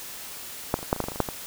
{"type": "clicks", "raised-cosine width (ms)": 1, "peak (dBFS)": [-7, -24, -22, -6, -21, -10, -17, -15, -22, -21, -6, -16], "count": 12, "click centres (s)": [0.741, 0.79, 0.829, 0.929, 0.963, 1.003, 1.04, 1.085, 1.119, 1.159, 1.203, 1.288], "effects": ["white hiss -39 dBFS RMS until 1.46 s"]}